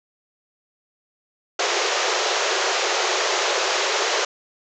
pink band-pass noise, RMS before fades -22 dBFS, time 1.59-4.25 s, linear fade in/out 5 ms, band 360 to 7100 Hz, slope 96 dB/octave, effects none

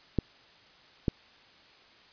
clicks, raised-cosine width 3 ms, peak -12 dBFS, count 2, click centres 0.187 / 1.082 s, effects white hiss -57 dBFS RMS until 2.12 s + resampled to 11025 Hz

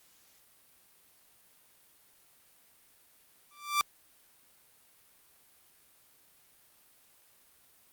sawtooth tone with exponential growth, 1174.7 Hz, D6, in tune, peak -18 dBFS, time 3.51-3.81 s, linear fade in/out 0 ms, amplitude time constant 65 ms, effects white hiss -63 dBFS RMS until 7.92 s + Opus 48 kbps

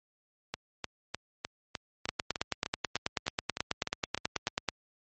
two click trains, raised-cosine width 0.2 ms, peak -11 / -16 dBFS, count 25 / 14, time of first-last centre 2.09-4.687 / 0.54-4.479 s, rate 9.24 / 3.3 Hz, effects high-pass 60 Hz 12 dB/octave + MP3 32 kbps

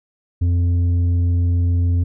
triangle tone with tanh clipping, 87.31 Hz, F2, in tune, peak -15 dBFS, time 0.41-2.04 s, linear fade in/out 10 ms, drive 10 dB, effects none

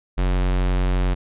square tone, 45.74 Hz, F#1, 19 cents flat, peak -18 dBFS, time 0.17-1.15 s, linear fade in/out 20 ms, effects resampled to 8000 Hz

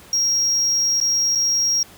triangle tone with dropouts, 5610 Hz, F8, 7 cents sharp, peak -15 dBFS, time 0.13-1.83 s, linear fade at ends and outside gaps 2 ms, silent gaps 1.002-1.012 / 1.351-1.355 s, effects pink hiss -45 dBFS RMS until 1.97 s + high-pass 60 Hz 12 dB/octave

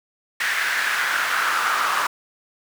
brown noise with high-pass filter sweep, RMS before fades -22 dBFS, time 0.4-2.07 s, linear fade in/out 5 ms, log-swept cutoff 1800 to 1200 Hz, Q 3.8, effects none

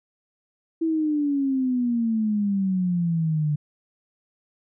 sine exponential sweep, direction down, 329.6 to 146.83 Hz, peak -20 dBFS, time 0.81-3.56 s, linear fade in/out 10 ms, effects none

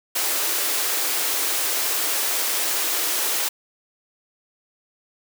white high-pass noise, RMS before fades -23 dBFS, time 0.15-3.49 s, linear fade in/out 10 ms, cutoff 290 Hz, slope 48 dB/octave, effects none

